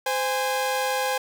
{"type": "tone pair together", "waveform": "sawtooth", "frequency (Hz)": [517, 820.7], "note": ["C5", "G#5"], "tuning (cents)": [-21, -21], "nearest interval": "minor sixth", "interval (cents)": 800, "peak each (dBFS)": -22, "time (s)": [0.06, 1.18], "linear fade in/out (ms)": 5, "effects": []}